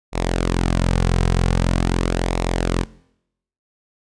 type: tone with flanger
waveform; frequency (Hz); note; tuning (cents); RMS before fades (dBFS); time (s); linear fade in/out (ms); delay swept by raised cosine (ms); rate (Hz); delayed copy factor
sawtooth; 43.65; F1; 0; -19; 0.12-2.86; 50; 0.64 to 3.44; 0.44; -0.5
effects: noise-tail reverb RT60 0.8 s tail -22 dB re dry + resampled to 22050 Hz